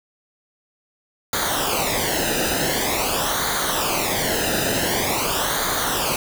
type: noise with flanger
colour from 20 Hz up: pink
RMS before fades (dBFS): -22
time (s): 1.33-6.16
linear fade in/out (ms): 2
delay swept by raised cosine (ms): 0.37 to 0.91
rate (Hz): 0.46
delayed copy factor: -0.75
effects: none